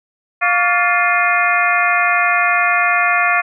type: harmonic tone with a mistuned harmonic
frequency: 351.7 Hz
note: F4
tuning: 12 cents sharp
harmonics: 2 / 3 / 4 / 5 / 6 / 7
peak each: -19 / -19 / -19 / -19 / -19 / -19 dBFS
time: 0.41-3.42 s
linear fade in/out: 20 ms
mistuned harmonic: 3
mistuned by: +130 cents
effects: none